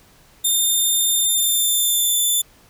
5% pulse tone with pitch glide, 3613 to 3530 Hz, A7 to A7, +45 to +5 cents, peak -9 dBFS, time 0.44-2.42 s, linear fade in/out 10 ms, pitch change -40 cents, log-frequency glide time 1.15-2.22 s, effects pink hiss -52 dBFS RMS until 2.69 s

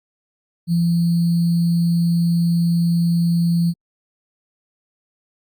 sine tone with sample-and-hold, 170 Hz, F3, 46 cents flat, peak -14 dBFS, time 0.67-3.74 s, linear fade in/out 50 ms, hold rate 4410 Hz, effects Opus 48 kbps

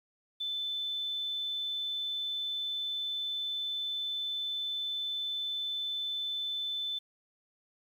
sine tone, 3520 Hz, A7, in tune, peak -32 dBFS, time 0.4-6.99 s, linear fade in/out 10 ms, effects 10-bit

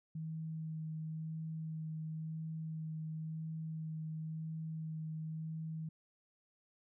sine tone with vibrato, 158.7 Hz, D#3, 35 cents sharp, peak -39 dBFS, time 0.15-5.89 s, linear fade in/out 5 ms, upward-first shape sine, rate 0.96 Hz, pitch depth 12 cents each way, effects none

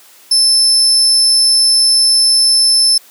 35% pulse tone, 5274 Hz, E8, in tune, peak -5 dBFS, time 0.31-2.98 s, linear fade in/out 5 ms, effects white hiss -43 dBFS RMS until 3.1 s + high-pass 300 Hz 12 dB/octave

